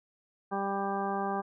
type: harmonic tone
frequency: 197.4 Hz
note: G3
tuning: 12 cents sharp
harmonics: 1 / 2 / 3 / 4 / 5 / 6 / 8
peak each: -36 / -36 / -41 / -33 / -40 / -38 / -44 dBFS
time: 0.51-1.42 s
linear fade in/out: 20 ms
effects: none